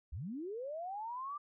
sine linear sweep, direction up, 55 to 1194 Hz, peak -39 dBFS, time 0.12-1.38 s, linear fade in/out 10 ms, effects none

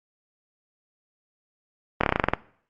slowing click train, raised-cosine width 0.5 ms, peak -4 dBFS, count 10, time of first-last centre 2.01-2.336 s, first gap 25 ms, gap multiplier 1.09, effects noise-tail reverb RT60 0.6 s tail -20 dB re dry + Opus 32 kbps

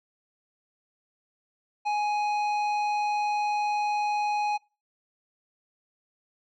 sine tone with tanh clipping, 834 Hz, G#5, 7 cents sharp, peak -26 dBFS, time 1.85-4.58 s, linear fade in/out 20 ms, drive 11 dB, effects noise-tail reverb RT60 0.3 s tail -24 dB re dry

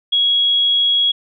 sine tone, 3322 Hz, G#7, in tune, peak -12 dBFS, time 0.12-1.12 s, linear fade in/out 10 ms, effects none

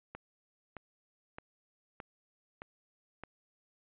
click train, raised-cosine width 0.5 ms, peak -28 dBFS, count 6, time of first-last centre 0.15-3.236 s, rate 1.62 Hz, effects resampled to 8000 Hz

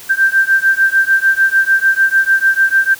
sine beating tone pair, 1568 / 1574.7 Hz, G6 / G6, 0 / +7 cents, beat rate 6.7 Hz, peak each -12 dBFS, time 0.09-2.95 s, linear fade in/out 20 ms, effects white hiss -35 dBFS RMS until 2.99 s

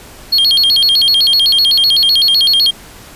triangle tone with vibrato, 3729 Hz, A#7, in tune, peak -6 dBFS, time 0.32-2.71 s, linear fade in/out 10 ms, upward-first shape square, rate 7.9 Hz, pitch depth 260 cents each way, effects pink hiss -36 dBFS RMS until 3.15 s + resampled to 32000 Hz

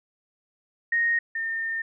sine tone pair in turn, 1862 / 1815.3 Hz, A#6 / A#6, -2 / -46 cents, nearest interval unison, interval 44 cents, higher first, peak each -20 / -26 dBFS, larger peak first, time 0.92-1.19 / 1.35-1.82 s, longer second, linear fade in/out 5 ms, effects none

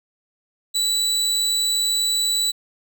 30% pulse tone, 3951 Hz, B7, in tune, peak -16 dBFS, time 0.74-2.52 s, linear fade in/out 20 ms, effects none

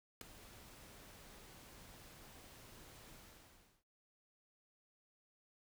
pink noise with ADSR envelope, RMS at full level -40 dBFS, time 0.21-3.84 s, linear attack 3 ms, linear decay 4 ms, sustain -18 dB, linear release 690 ms, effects none

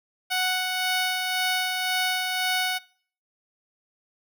10% pulse tone with tremolo, 740 Hz, F#5, in tune, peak -14 dBFS, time 0.3-2.79 s, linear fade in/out 20 ms, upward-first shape sine, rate 1.9 Hz, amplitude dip 35%, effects noise-tail reverb RT60 0.5 s tail -22 dB re dry

